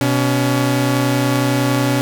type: tone pair together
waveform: sawtooth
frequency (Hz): 125.8 / 282.4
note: B2 / C#4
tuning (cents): +32 / +32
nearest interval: octave + major second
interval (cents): 1400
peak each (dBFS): -13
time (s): 0.01-2.01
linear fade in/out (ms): 0
effects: none